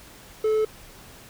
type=tone; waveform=triangle; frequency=433.9 Hz; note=A4; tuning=24 cents flat; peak=-17 dBFS; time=0.44-0.65 s; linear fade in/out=5 ms; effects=pink hiss -47 dBFS RMS until 1.29 s